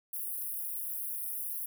white high-pass noise, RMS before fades -37 dBFS, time 0.13-1.66 s, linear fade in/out 5 ms, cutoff 9800 Hz, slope 96 dB/octave, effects none

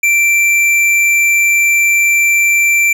triangle tone with tanh clipping, 2349 Hz, D7, in tune, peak -10 dBFS, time 0.03-2.93 s, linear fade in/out 5 ms, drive 17 dB, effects none

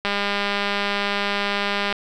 click train, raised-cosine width 0.3 ms, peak -7 dBFS, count 380, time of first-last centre 0.05-1.926 s, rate 202 Hz, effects none

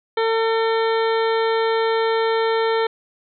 harmonic tone, 450 Hz, A4, 39 cents sharp, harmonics 1 / 2 / 3 / 4 / 5 / 7 / 8 / 9, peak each -18 / -24 / -28 / -30 / -32 / -35 / -36 / -37 dBFS, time 0.17-2.87 s, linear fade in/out 5 ms, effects none

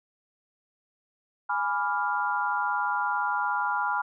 sine chord, G# diminished seventh, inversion none, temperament equal, 830.6 / 987.8 / 1174.7 / 1396.9 Hz, G#5 / B5 / D6 / F6, 0 / 0 / 0 / 0 cents, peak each -30 / -29 / -35 / -29 dBFS, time 1.49-4.02 s, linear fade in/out 10 ms, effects none

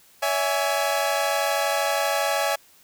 sawtooth chord, C# minor, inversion none, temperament equal with one note detuned, 566.7 / 659.3 / 830.6 Hz, C#5 / E5 / G#5, +38 / 0 / 0 cents, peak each -22 dBFS, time 0.22-2.56 s, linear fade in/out 10 ms, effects white hiss -55 dBFS RMS until 2.83 s

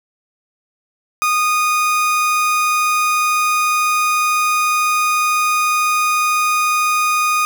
30% pulse tone, 1234 Hz, D#6, 15 cents flat, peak -11 dBFS, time 1.22-7.45 s, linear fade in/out 0 ms, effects none

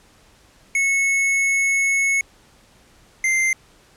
square tone pair in turn, 2197 / 2088 Hz, C#7 / C7, -16 / -4 cents, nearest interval minor second, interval 88 cents, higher first, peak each -17 dBFS, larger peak neither, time 0.75-2.21 / 3.24-3.53 s, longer first, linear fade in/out 2 ms, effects pink hiss -53 dBFS RMS until 3.96 s + low-pass 10000 Hz 12 dB/octave

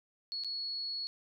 sine tone with dropouts, 4364 Hz, C#8, 28 cents flat, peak -35 dBFS, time 0.32-1.07 s, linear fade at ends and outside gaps 0 ms, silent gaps 0.437-0.446 s, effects none

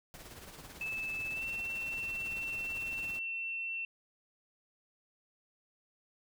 pink noise with tremolo, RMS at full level -48 dBFS, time 0.14-3.19 s, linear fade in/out 0 ms, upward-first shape sine, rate 18 Hz, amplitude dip 50%
sine tone with pitch glide, 2624 to 2698 Hz, E7 to E7, -9 to +40 cents, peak -35 dBFS, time 0.81-3.85 s, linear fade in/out 2 ms, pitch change +49 cents, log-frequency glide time 1.32-1.45 s
effects none

